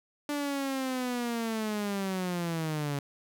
sawtooth linear sweep, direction down, 293.7 to 139.6 Hz, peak -26 dBFS, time 0.29-2.99 s, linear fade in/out 2 ms, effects none

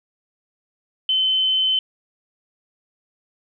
sine tone, 3061 Hz, G7, 42 cents flat, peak -16 dBFS, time 1.09-1.79 s, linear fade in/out 2 ms, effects none

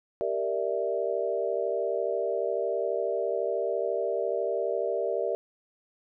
sine chord, E half-diminished seventh, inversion first, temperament equal, 392 / 466.2 / 587.3 / 659.3 Hz, G4 / Bb4 / D5 / E5, 0 / 0 / 0 / 0 cents, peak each -32 / -31 / -31 / -32 dBFS, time 0.21-5.35 s, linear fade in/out 0 ms, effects none

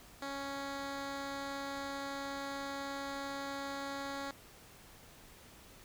10% pulse tone with low-pass filter, 277.2 Hz, C#4, in tune, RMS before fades -41 dBFS, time 0.22-4.31 s, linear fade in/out 2 ms, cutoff 5800 Hz, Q 0.94, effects pink hiss -57 dBFS RMS until 5.84 s

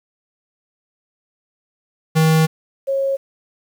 square / sine tone pair in turn, 159.1 / 545.1 Hz, D#3 / C#5, +39 / -29 cents, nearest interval octave + major sixth, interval 2132 cents, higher second, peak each -12 / -16 dBFS, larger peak first, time 2.15-2.47 / 2.87-3.17 s, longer first, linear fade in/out 20 ms, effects 8-bit

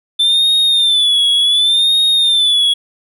triangle tone with vibrato, 3530 Hz, A7, 5 cents sharp, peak -8 dBFS, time 0.19-2.74 s, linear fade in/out 10 ms, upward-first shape sine, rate 0.68 Hz, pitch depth 94 cents each way, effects none

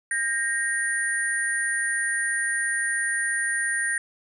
sine tone cluster, 1603 / 1866 / 9180 Hz, G6 / A#6 / D9, +38 / +1 / -40 cents, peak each -29 / -25 / -29 dBFS, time 0.11-3.98 s, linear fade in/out 2 ms, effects none

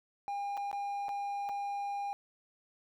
triangle tone with dropouts, 806 Hz, G5, 48 cents sharp, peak -32 dBFS, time 0.28-2.13 s, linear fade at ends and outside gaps 0 ms, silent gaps 0.57-0.575 / 0.714-0.729 / 1.084-1.091 / 1.49-1.494 s, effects none

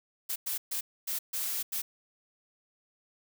blue noise bursts at uneven times, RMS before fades -33 dBFS, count 6, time 0.29-0.36 / 0.46-0.58 / 0.71-0.81 / 1.07-1.19 / 1.33-1.63 / 1.72-1.82 s, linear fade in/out 10 ms, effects none

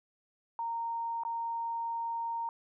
sine tone with dropouts, 925 Hz, A#5, 14 cents flat, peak -32 dBFS, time 0.59-2.49 s, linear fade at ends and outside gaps 1 ms, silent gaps 1.235-1.25 s, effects none

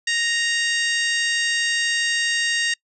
harmonic tone, 932.3 Hz, A#5, in tune, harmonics 2 / 3 / 4 / 5 / 6 / 7 / 8 / 9, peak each -22 / -26 / -28 / -30 / -32 / -33 / -34 / -35 dBFS, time 0.07-2.74 s, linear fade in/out 5 ms, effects noise-tail reverb RT60 0.1 s tail -26 dB re dry

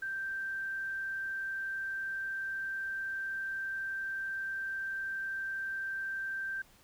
sine tone, 1568 Hz, G6, in tune, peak -34 dBFS, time 0.02-6.62 s, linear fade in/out 5 ms, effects pink hiss -62 dBFS RMS until 6.83 s

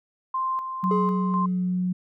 sine tone with tremolo, 1046.5 Hz, C6, in tune, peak -23 dBFS, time 0.34-1.46 s, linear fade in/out 5 ms, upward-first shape square, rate 2 Hz, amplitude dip 50%
sine tone with pitch glide, 185.7 to 181.77 Hz, F#3 to F#3, +7 to -30 cents, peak -22 dBFS, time 0.83-1.93 s, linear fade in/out 10 ms, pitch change -37 cents, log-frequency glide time 1.25-1.65 s
triangle tone with exponential decay, 421.5 Hz, G#4, 26 cents sharp, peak -20 dBFS, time 0.91-1.88 s, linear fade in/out 1 ms, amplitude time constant 210 ms
effects none

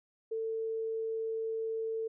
sine tone, 447 Hz, A4, 27 cents sharp, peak -32 dBFS, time 0.31-2.08 s, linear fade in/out 10 ms, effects none

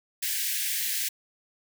white high-pass noise, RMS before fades -29 dBFS, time 0.22-1.09 s, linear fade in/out 10 ms, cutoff 1600 Hz, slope 96 dB/octave, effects none

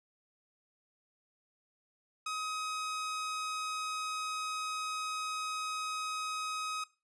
sawtooth tone, 1264 Hz, D#6, 27 cents sharp, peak -31 dBFS, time 2.26-6.84 s, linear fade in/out 5 ms, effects noise-tail reverb RT60 0.3 s tail -19 dB re dry + resampled to 22050 Hz

